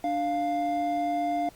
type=tone pair together; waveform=triangle; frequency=295.2 / 698.5 Hz; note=D4 / F5; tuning=+9 / 0 cents; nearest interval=octave + minor third; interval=1491 cents; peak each=-29 / -24 dBFS; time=0.04-1.49 s; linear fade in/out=2 ms; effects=pink hiss -55 dBFS RMS until 1.55 s + Opus 48 kbps